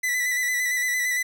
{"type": "tone with vibrato", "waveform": "45% pulse", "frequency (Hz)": 1983, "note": "B6", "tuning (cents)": 7, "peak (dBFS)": -22, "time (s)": [0.03, 1.23], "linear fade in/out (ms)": 10, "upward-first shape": "square", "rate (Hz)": 8.8, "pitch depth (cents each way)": 25, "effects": []}